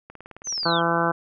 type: click train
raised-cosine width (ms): 0.5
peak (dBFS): -26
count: 12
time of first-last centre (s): 0.1-0.685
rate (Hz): 18.8
type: linear sweep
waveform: sine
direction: down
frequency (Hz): 6390 to 3015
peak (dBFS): -25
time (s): 0.44-0.82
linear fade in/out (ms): 50
type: harmonic tone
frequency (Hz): 168.4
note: E3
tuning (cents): +37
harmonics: 1 / 2 / 3 / 4 / 5 / 6 / 7 / 8 / 9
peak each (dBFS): -28 / -28 / -28 / -28 / -28 / -28 / -28 / -28 / -28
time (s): 0.65-1.12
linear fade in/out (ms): 10
effects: none